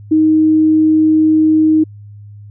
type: tone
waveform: sine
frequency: 312.8 Hz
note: D#4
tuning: 9 cents sharp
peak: -7 dBFS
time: 0.11-1.84 s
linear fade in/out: 10 ms
effects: added 103 Hz sine -32 dBFS peak until 2.5 s